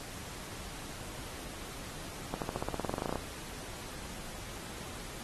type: accelerating click train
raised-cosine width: 1 ms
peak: -20 dBFS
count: 17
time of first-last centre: 2.34-3.157 s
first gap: 78 ms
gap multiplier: 0.94
effects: pink hiss -45 dBFS RMS until 5.23 s + AAC 32 kbps